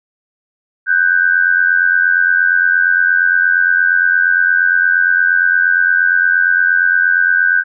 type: tone pair together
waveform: sine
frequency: 1498 / 1586.6 Hz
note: F#6 / G6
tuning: +21 / +20 cents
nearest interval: minor second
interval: 99 cents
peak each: -12 dBFS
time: 0.86-7.64 s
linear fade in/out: 50 ms
effects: none